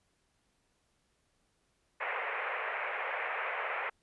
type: band-pass noise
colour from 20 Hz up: white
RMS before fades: -36 dBFS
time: 2-3.9 s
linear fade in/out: 10 ms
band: 450 to 2400 Hz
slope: 48 dB/octave
effects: pink hiss -75 dBFS RMS until 4.02 s + resampled to 24000 Hz